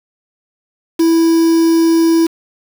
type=tone with quantisation; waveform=triangle; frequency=329.6 Hz; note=E4; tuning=in tune; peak=-6 dBFS; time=0.99-2.27 s; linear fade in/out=10 ms; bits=4; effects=none